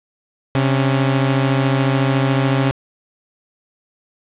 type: tone pair together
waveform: sawtooth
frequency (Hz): 133.1 / 280.1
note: C3 / C#4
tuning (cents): +30 / +18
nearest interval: octave + minor second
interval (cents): 1288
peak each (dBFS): -11 / -17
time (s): 0.55-2.71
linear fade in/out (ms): 0
effects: resampled to 8000 Hz + 7-bit

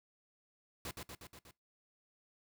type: noise with echo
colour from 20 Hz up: pink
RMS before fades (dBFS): -43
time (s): 0.85-0.91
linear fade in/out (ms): 2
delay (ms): 120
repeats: 5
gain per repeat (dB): -3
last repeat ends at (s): 1.51
effects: noise-tail reverb RT60 0.2 s tail -21 dB re dry

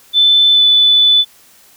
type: tone with pitch glide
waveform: sine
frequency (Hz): 3520 to 3488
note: A7 to A7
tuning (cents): 0 to -16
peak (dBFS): -6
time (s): 0.13-1.25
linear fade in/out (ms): 50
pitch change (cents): -16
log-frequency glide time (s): 0.53-0.62
effects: white hiss -46 dBFS RMS until 1.76 s

